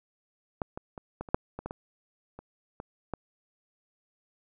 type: clicks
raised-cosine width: 1 ms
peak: -16 / -23 / -26 / -21 / -30 / -8 / -23 / -21 / -23 / -29 / -24 / -18 dBFS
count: 12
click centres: 0.618 / 0.775 / 0.978 / 1.21 / 1.288 / 1.345 / 1.59 / 1.66 / 1.709 / 2.39 / 2.801 / 3.137 s
effects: none